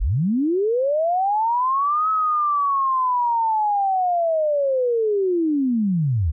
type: linear two-way sweep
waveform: sine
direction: up then down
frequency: 30.87 to 1292 to 68.1 Hz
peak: -17 dBFS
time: 0-6.32 s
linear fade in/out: 20 ms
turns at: 2.1 s
effects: none